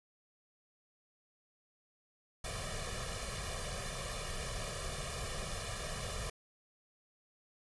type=noise with comb filter; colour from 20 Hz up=pink; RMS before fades=-40 dBFS; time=2.44-6.3 s; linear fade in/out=5 ms; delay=1.7 ms; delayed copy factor=+1; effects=resampled to 24000 Hz